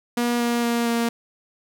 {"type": "tone with pitch steps", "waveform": "sawtooth", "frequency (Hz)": [239.6, 237.5, 235.5, 233.5], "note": ["A#3", "A#3", "A#3", "A#3"], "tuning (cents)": [48, 33, 18, 3], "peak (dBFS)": -16, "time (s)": [0.17, 1.09], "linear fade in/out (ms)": 5, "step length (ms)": 230, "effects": []}